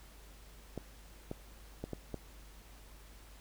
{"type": "clicks", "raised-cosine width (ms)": 2, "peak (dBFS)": -25, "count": 5, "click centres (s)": [0.777, 1.314, 1.84, 1.933, 2.143], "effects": ["added 50 Hz sine -54 dBFS peak until 3.4 s", "pink hiss -59 dBFS RMS until 3.4 s"]}